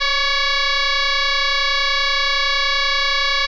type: tone with frequency modulation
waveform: sine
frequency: 1108.7 Hz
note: C#6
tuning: in tune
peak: -15 dBFS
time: 0-3.47 s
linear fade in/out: 20 ms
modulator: 562 Hz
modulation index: 6.5
effects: none